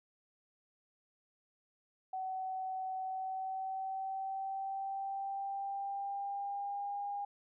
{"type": "tone with pitch glide", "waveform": "sine", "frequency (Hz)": [755, 809.2], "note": ["F#5", "G#5"], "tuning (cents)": [35, -45], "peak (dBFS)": -36, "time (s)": [2.13, 7.25], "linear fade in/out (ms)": 5, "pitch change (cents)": 120, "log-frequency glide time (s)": [2.99, 7.01], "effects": []}